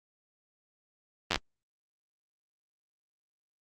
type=slowing click train; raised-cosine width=0.2 ms; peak=-9 dBFS; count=5; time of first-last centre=1.31-1.358 s; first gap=10 ms; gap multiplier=1.13; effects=Opus 24 kbps